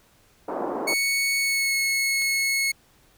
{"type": "band-pass noise", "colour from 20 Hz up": "pink", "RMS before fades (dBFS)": -29, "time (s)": [0.48, 0.94], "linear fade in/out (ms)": 5, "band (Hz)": [280, 980], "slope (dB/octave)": 24}
{"type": "tone with pitch glide", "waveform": "sawtooth", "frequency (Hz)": [2217, 2186], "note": ["C#7", "C#7"], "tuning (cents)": [0, -25], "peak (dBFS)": -18, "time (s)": [0.87, 2.72], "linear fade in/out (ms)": 10, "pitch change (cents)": -25, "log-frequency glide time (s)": [1.39, 1.75]}
{"type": "click", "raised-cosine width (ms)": 0.2, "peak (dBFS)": -25, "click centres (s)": 2.22}
{"effects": ["pink hiss -59 dBFS RMS until 3.17 s"]}